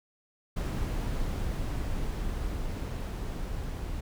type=noise with level ramp; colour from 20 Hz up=brown; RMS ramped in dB=-30 to -35 dBFS; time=0.56-4.01 s; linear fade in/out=10 ms; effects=none